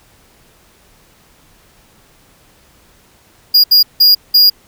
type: tone bursts at uneven times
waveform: square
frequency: 4852 Hz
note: D#8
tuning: 44 cents flat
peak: -5 dBFS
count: 4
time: 3.54-3.64 / 3.71-3.83 / 4-4.15 / 4.34-4.5 s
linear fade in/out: 10 ms
effects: pink hiss -49 dBFS RMS until 4.67 s